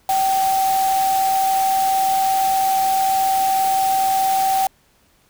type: tone in noise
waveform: sine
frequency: 770 Hz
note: G5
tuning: 31 cents flat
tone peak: -15 dBFS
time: 0.09-4.67 s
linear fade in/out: 2 ms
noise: white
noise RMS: -28 dBFS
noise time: 0.09-4.67 s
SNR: +10 dB
effects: pink hiss -58 dBFS RMS until 5.29 s